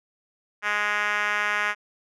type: tone with band-pass filter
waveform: 5% pulse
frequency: 207.7 Hz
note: G#3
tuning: in tune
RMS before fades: -25 dBFS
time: 0.62-1.75 s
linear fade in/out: 50 ms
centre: 1700 Hz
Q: 1.6
effects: none